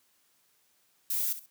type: noise with echo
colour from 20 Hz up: violet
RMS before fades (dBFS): -30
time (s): 1.1-1.33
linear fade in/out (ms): 5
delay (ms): 66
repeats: 2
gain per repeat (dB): -12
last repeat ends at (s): 1.462
effects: white hiss -69 dBFS RMS until 1.5 s + high-pass 100 Hz 12 dB/octave